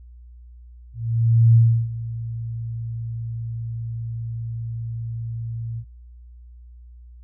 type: tone with ADSR envelope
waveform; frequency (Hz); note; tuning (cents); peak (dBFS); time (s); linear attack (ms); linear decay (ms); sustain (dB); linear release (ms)
sine; 115; A#2; -23; -9; 0.93-5.85; 620; 330; -17; 67
effects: added 60 Hz sine -41 dBFS peak until 7.23 s